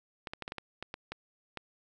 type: clicks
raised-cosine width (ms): 0.3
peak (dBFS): -22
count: 10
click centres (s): 0.272 / 0.335 / 0.423 / 0.479 / 0.521 / 0.583 / 0.826 / 0.941 / 1.12 / 1.573
effects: none